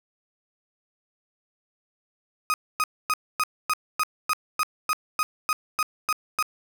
35% pulse tone bursts, 1251 Hz, D#6, 9 cents sharp, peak -19 dBFS, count 14, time 2.5-6.426 s, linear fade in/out 0 ms, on 39 ms, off 260 ms, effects none

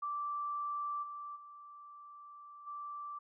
sine tone with level steps, 1169 Hz, D6, 8 cents flat, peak -35 / -42 / -50 / -41 dBFS, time 0.02-3.19 s, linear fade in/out 10 ms, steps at 1.02 / 1.35 / 2.66 s, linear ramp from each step 20 ms, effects none

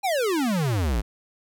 square exponential sweep, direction down, 830.6 to 49.84 Hz, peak -22 dBFS, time 0.03-1.02 s, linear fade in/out 20 ms, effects none

